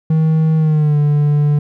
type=tone with pitch glide; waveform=triangle; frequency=158.6 to 147.13 Hz; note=D#3 to D3; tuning=+33 to +4 cents; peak=-8 dBFS; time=0.1-1.59 s; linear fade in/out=5 ms; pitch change=-129 cents; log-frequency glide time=0.57-0.98 s; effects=none